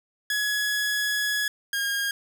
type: tone pair in turn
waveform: sawtooth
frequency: 1684 / 1624.5 Hz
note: G#6 / G#6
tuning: +24 / -39 cents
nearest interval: minor second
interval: 63 cents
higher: first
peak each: -20 / -21 dBFS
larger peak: first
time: 0.3-1.48 / 1.73-2.11 s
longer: first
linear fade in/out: 2 ms
effects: 10-bit